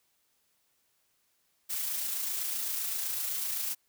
blue noise with amplitude modulation, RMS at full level -32 dBFS, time 1.69-3.75 s, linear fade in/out 20 ms, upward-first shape sine, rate 27.8 Hz, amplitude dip 30%, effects white hiss -73 dBFS RMS until 3.88 s

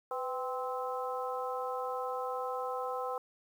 harmonic tone with a mistuned harmonic, 260.2 Hz, C4, 9 cents flat, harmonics 2 / 3 / 4 / 5, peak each -37 / -39 / -40 / -41 dBFS, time 0.11-3.18 s, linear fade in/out 2 ms, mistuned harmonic 2, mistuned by -59 cents, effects 10-bit

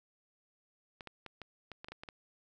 clicks, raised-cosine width 0.3 ms, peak -29 dBFS, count 10, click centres 1.008 / 1.073 / 1.263 / 1.417 / 1.717 / 1.845 / 1.885 / 1.92 / 2.035 / 2.088 s, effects none

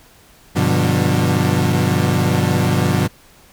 30% pulse chord, G dominant seventh, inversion none, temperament equal with one note detuned, 98 / 123.47 / 146.83 / 178.49 Hz, G2 / B2 / D3 / F3, 0 / 0 / 0 / +38 cents, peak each -17 dBFS, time 0.55-3.08 s, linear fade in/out 20 ms, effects pink hiss -48 dBFS RMS until 3.52 s

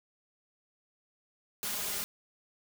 white noise with comb filter, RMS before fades -35 dBFS, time 1.63-2.04 s, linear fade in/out 0 ms, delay 4.9 ms, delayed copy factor +0.8, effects none

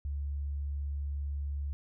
sine tone, 71.2 Hz, C#2, 47 cents sharp, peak -32 dBFS, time 0.05-1.73 s, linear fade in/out 0 ms, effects none

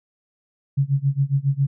sine tone with tremolo, 138.59 Hz, C#3, in tune, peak -14 dBFS, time 0.77-1.67 s, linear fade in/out 10 ms, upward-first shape sine, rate 7.3 Hz, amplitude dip 95%, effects none

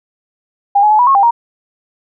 sine tone with pitch steps, 805 / 844 / 856 / 978 / 1088 / 797 / 939 Hz, G5 / G#5 / A5 / B5 / C#6 / G5 / A#5, +46 / +28 / -48 / -17 / -33 / +28 / +12 cents, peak -6 dBFS, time 0.75-1.31 s, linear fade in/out 10 ms, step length 80 ms, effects none

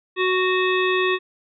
harmonic tone with a mistuned harmonic, 370 Hz, F#4, in tune, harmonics 1 / 3 / 5 / 7 / 9 / 10, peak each -20 / -25 / -25 / -26 / -33 / -32 dBFS, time 0.16-1.19 s, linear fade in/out 50 ms, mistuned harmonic 9, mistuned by +27 cents, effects none

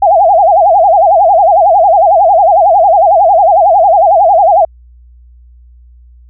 sine tone with vibrato, 730 Hz, F#5, 24 cents flat, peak -3 dBFS, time 0.02-4.65 s, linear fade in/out 5 ms, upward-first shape sine, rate 11 Hz, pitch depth 220 cents each way, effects added 60 Hz sine -36 dBFS peak until 6.29 s

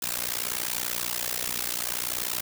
white noise with amplitude modulation, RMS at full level -26 dBFS, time 0.02-2.41 s, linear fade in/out 5 ms, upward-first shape sine, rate 60.6 Hz, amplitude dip 100%, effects none

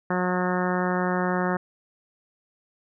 harmonic tone, 181.2 Hz, F#3, 36 cents flat, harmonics 1 / 2 / 3 / 4 / 5 / 6 / 7 / 8 / 9 / 10, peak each -26 / -29 / -31 / -32 / -33 / -34 / -34 / -35 / -36 / -36 dBFS, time 0.1-1.57 s, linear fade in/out 5 ms, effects none

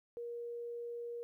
sine tone, 473.4 Hz, A#4, 27 cents sharp, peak -40 dBFS, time 0.17-1.23 s, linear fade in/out 0 ms, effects 13-bit

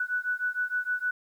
sine beating tone pair, 1479 / 1485.5 Hz, F#6 / F#6, -1 / +6 cents, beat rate 6.5 Hz, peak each -30 dBFS, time 0-1.11 s, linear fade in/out 5 ms, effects 10-bit

